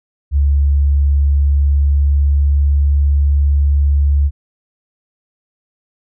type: tone with pitch glide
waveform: sine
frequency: 70.8 to 71.25 Hz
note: C#2 to C#2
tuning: +37 to +48 cents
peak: -9 dBFS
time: 0.31-4.31 s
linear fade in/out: 50 ms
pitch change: +11 cents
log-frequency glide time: 1.36-2.84 s
effects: none